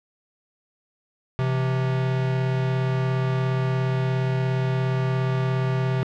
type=tone pair together; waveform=square; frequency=130.1 / 167.2 Hz; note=C3 / E3; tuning=-9 / +25 cents; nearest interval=major third; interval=434 cents; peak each=-22 / -31 dBFS; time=1.39-6.03 s; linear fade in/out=0 ms; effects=low-pass 3000 Hz 12 dB/octave